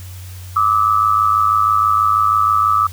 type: tone pair together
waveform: sine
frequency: 1174.7 / 1280.9 Hz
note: D6 / D#6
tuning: 0 / +50 cents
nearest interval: minor second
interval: 150 cents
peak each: -14 dBFS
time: 0.56-2.87 s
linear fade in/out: 5 ms
effects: added 91 Hz sine -30 dBFS peak until 2.92 s + white hiss -41 dBFS RMS until 2.92 s